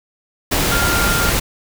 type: tone in noise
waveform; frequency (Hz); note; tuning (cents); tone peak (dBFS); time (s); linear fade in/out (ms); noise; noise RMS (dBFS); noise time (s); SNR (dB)
sine; 1397; F6; 0; -19; 0.71-1.3; 10; pink; -17; 0.51-1.4; -5
effects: none